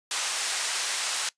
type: band-pass noise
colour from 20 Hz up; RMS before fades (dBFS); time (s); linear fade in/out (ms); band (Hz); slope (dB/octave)
white; -29; 0.11-1.29; 2; 780 to 8800; 12
effects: noise-tail reverb RT60 0.1 s tail -20 dB re dry + resampled to 22050 Hz